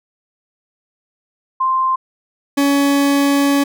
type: tone pair in turn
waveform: sine / 40% pulse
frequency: 1046.5 / 281.2 Hz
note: C6 / C#4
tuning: 0 / +25 cents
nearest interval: octave + major seventh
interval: 2275 cents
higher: first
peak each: -13 / -11 dBFS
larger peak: second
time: 1.6-1.96 / 2.57-3.64 s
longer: second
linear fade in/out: 10 ms
effects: none